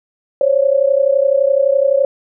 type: tone pair together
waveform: sine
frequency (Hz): 535.2 / 567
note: C5 / C#5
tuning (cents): +39 / +39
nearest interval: minor second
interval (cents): 100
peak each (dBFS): -13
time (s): 0.41-2.05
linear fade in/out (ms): 2
effects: none